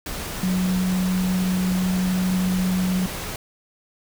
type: tone in noise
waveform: sine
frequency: 184.3 Hz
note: F#3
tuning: 7 cents flat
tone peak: -19 dBFS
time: 0.43-3.06 s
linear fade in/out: 2 ms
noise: pink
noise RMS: -31 dBFS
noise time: 0.06-3.36 s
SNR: +9 dB
effects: none